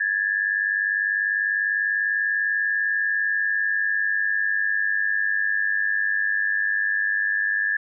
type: tone pair together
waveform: sine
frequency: 1661.2 / 1761.3 Hz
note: G#6 / A6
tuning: 0 / +1 cents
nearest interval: minor second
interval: 101 cents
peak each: -23 dBFS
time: 0-7.77 s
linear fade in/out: 5 ms
effects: none